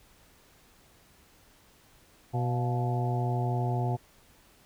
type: harmonic tone with a mistuned harmonic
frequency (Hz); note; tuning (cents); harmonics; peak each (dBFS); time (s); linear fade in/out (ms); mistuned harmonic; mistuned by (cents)
123.47; B2; 0; 1 / 2 / 3 / 4 / 5 / 6 / 7; -27 / -39 / -37 / -43 / -45 / -35 / -39; 2.33-3.97; 20; 6; -74
effects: pink hiss -60 dBFS RMS until 4.65 s